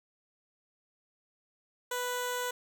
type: tone with notch filter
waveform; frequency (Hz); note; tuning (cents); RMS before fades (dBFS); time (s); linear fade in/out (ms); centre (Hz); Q
10% pulse; 493.9; B4; 0; -34; 1.91-2.51; 5; 2300; 1.6
effects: none